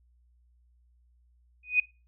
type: tone with exponential growth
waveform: sine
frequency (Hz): 2489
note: D#7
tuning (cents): 0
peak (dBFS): -16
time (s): 1.63-1.8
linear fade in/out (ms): 5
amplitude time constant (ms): 35
effects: noise-tail reverb RT60 0.3 s tail -22 dB re dry + added 60 Hz sine -61 dBFS peak until 2.07 s